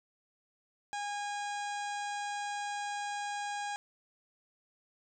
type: harmonic tone with a mistuned harmonic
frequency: 819 Hz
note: G#5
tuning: 24 cents flat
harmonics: 1 / 2 / 3 / 4 / 5 / 6 / 7 / 8 / 9 / 10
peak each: -36 / -42 / -48 / -50 / -52 / -54 / -56 / -52 / -53 / -56 dBFS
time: 0.93-3.76 s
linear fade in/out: 0 ms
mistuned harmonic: 5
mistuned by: -49 cents
effects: none